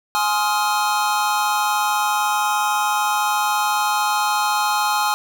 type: chord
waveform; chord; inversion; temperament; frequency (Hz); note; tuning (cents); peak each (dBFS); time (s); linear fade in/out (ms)
square; F minor seventh; first; just; 838.1 / 1047.7 / 1257.2 / 1396.9; Ab5 / C6 / Eb6 / F6; +16 / +2 / +18 / 0; -21 / -25 / -25 / -27; 0.15-5.14; 0
effects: none